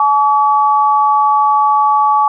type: tone pair together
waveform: sine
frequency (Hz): 854 / 1140.9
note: G#5 / C#6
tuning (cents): +48 / +50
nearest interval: perfect fourth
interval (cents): 502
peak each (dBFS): -11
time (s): 0-2.28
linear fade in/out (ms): 2
effects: none